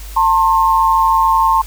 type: tone pair together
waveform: sine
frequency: 896.6 / 1067 Hz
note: A5 / C6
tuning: +32 / +34 cents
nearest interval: minor third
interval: 302 cents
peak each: -12 dBFS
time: 0.16-1.62 s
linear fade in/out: 10 ms
effects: added 50 Hz sine -28 dBFS peak until 1.66 s + white hiss -37 dBFS RMS until 1.66 s